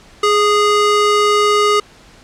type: ring-modulated tone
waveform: square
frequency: 827 Hz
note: G#5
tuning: 8 cents flat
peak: -8 dBFS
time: 0.23-1.8 s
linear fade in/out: 5 ms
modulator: 410 Hz
effects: pink hiss -44 dBFS RMS until 2.23 s + low-pass 7000 Hz 12 dB/octave